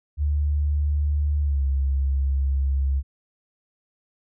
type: tone with pitch glide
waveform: sine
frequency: 73.4 to 68.09 Hz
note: D2 to C#2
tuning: 0 to -30 cents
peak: -19 dBFS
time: 0.17-3.03 s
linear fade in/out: 50 ms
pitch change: -130 cents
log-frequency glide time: 1.41-1.64 s
effects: none